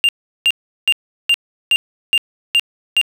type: tone bursts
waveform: triangle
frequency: 2794 Hz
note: F7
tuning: in tune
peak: -8 dBFS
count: 8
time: 0.04-3.014 s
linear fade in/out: 0 ms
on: 48 ms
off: 370 ms
effects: none